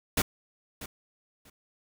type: noise with echo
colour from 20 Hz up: pink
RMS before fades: -25 dBFS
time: 0.17-0.22 s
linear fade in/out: 5 ms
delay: 640 ms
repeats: 2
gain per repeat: -15 dB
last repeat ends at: 1.5 s
effects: none